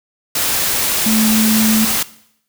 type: tone in noise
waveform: sine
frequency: 219 Hz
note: A3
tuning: 8 cents flat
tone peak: -13 dBFS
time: 1.06-1.85 s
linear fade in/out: 5 ms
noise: white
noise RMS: -17 dBFS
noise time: 0.35-2.03 s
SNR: +1 dB
effects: noise-tail reverb RT60 0.7 s tail -18 dB re dry